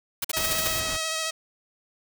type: noise bursts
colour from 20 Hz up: white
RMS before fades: -27 dBFS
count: 7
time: 0.22-0.677 s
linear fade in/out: 5 ms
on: 25 ms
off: 47 ms
type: tone with vibrato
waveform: 5% pulse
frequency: 640 Hz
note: D#5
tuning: 49 cents sharp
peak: -15 dBFS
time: 0.33-1.31 s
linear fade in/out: 10 ms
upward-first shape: sine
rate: 14 Hz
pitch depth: 19 cents each way
type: noise with tremolo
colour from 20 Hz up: pink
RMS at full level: -34 dBFS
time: 0.36-0.97 s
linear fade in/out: 10 ms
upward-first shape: sine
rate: 7.5 Hz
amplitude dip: 30%
type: noise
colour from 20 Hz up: blue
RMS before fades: -32 dBFS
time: 0.39-0.8 s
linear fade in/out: 5 ms
effects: none